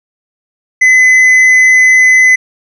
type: tone with tanh clipping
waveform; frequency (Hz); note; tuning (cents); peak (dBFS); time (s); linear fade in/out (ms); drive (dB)
sine; 2024; B6; +42; -4; 0.81-2.36; 10; 5
effects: none